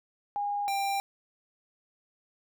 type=tone pair in turn; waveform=sine / square; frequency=816 / 791.4 Hz; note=G#5 / G5; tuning=-31 / +16 cents; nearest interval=minor second; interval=53 cents; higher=first; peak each=-28 / -28 dBFS; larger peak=neither; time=0.36-0.68 / 0.68-1 s; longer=neither; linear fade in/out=0 ms; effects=none